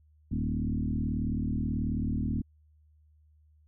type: tone with frequency modulation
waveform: sine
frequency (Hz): 152.2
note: D#3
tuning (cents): -38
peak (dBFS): -27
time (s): 0.31-2.42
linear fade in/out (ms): 10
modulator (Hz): 38.5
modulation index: 3.1
effects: added 76 Hz sine -59 dBFS peak until 3.67 s